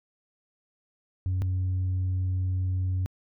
sine tone pair in turn, 92.5 / 92.5 Hz, F#2 / F#2, 0 / 0 cents, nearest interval unison, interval 0 cents, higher neither, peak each -22 dBFS, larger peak neither, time 1.26-1.42 / 1.42-3.06 s, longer second, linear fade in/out 0 ms, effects tanh soft clip ceiling -23 dBFS

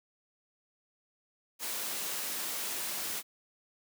white noise, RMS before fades -36 dBFS, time 1.59-3.23 s, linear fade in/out 50 ms
brown noise with exponential growth, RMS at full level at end -43 dBFS, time 2.7-3.16 s, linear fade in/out 0 ms, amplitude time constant 100 ms
effects high-pass 200 Hz 12 dB/octave

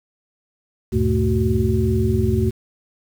sine tone cluster, 74.7 / 96.6 / 117 / 221.1 / 372.5 Hz, D2 / G2 / A#2 / A3 / F#4, +30 / -25 / +7 / +9 / +12 cents, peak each -22 dBFS, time 0.92-2.51 s, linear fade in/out 20 ms, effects 7-bit

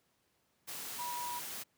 sine tone in noise, 969 Hz, B5, 33 cents flat, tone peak -38 dBFS, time 0.98-1.4 s, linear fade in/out 20 ms, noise white, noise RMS -43 dBFS, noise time 0.67-1.64 s, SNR +2 dB, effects pink hiss -75 dBFS RMS until 1.77 s + high-pass 100 Hz 12 dB/octave

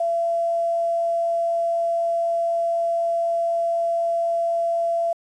sine tone with quantisation, 676 Hz, E5, 43 cents sharp, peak -19 dBFS, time 0-5.13 s, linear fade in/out 5 ms, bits 8, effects resampled to 24000 Hz

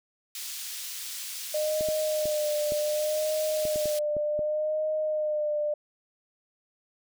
pink high-pass noise, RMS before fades -37 dBFS, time 0.35-3.99 s, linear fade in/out 2 ms, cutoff 3800 Hz, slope 12 dB/octave
sine tone with vibrato, 608 Hz, D#5, 40 cents flat, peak -25 dBFS, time 1.54-5.74 s, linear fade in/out 5 ms, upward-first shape sine, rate 0.67 Hz, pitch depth 33 cents each way
clicks, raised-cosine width 2 ms, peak -24 dBFS, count 9, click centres 1.809 / 1.887 / 2.256 / 2.721 / 3.653 / 3.759 / 3.857 / 4.167 / 4.392 s
effects none

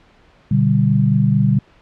sine chord, G major, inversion first, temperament just, 122.5 / 147 / 196 Hz, B2 / D3 / G3, -14 / +2 / 0 cents, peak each -16 dBFS, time 0.51-1.59 s, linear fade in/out 5 ms, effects pink hiss -51 dBFS RMS until 1.81 s + low-pass 3000 Hz 12 dB/octave

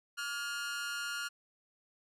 sawtooth tone with amplitude modulation, 1414 Hz, F6, 21 cents sharp, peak -29 dBFS, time 0.17-1.29 s, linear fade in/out 20 ms, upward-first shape sine, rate 264 Hz, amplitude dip 70%, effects low-pass 11000 Hz 12 dB/octave

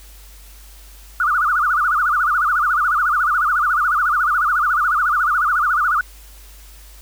sine tone with vibrato, 1318.5 Hz, E6, in tune, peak -14 dBFS, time 1.2-6.01 s, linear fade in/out 2 ms, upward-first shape sine, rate 14 Hz, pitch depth 210 cents each way, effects added 50 Hz sine -40 dBFS peak until 7.01 s + white hiss -46 dBFS RMS until 7.01 s

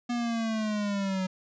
square linear sweep, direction down, 242.7 to 185 Hz, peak -28 dBFS, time 0.09-1.27 s, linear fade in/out 10 ms, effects resampled to 16000 Hz

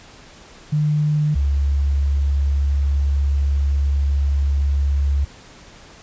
sine tone pair in turn, 150.3 / 70.2 Hz, D3 / C#2, +40 / +22 cents, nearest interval octave + minor second, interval 1318 cents, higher first, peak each -15 dBFS, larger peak neither, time 0.72-1.35 / 1.35-5.25 s, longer second, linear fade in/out 10 ms, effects pink hiss -44 dBFS RMS until 6.02 s + resampled to 16000 Hz

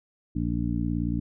harmonic tone, 58.27 Hz, A#1, in tune, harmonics 1 / 2 / 3 / 4 / 5, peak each -31 / -31 / -31 / -31 / -31 dBFS, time 0.35-1.2 s, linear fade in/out 10 ms, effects none

